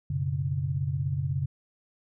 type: chord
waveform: sine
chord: F# suspended fourth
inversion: none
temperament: equal with one note detuned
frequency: 92.5 / 123.47 / 139.96 Hz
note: F#2 / B2 / C#3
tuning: 0 / 0 / +17 cents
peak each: -32 / -33 / -28 dBFS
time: 0.1-1.46 s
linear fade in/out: 5 ms
effects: none